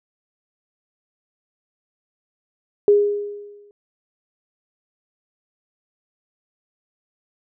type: tone with exponential decay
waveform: sine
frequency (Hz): 410.5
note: G#4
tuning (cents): -20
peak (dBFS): -8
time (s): 2.88-3.71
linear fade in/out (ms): 1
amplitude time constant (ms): 180
effects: none